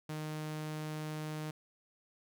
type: tone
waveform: sawtooth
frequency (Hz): 154.1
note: D#3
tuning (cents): -16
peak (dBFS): -34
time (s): 0.09-1.51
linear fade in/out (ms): 5
effects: none